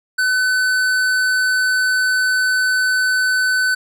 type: tone with hard clipping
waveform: sine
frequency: 1510 Hz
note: F#6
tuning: 35 cents sharp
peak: -16 dBFS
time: 0.18-3.75 s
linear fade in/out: 10 ms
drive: 13 dB
effects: none